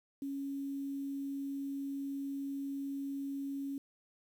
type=tone with quantisation; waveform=sine; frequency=277.1 Hz; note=C#4; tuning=1 cent flat; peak=-36 dBFS; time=0.22-3.78 s; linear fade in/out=2 ms; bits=10; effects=none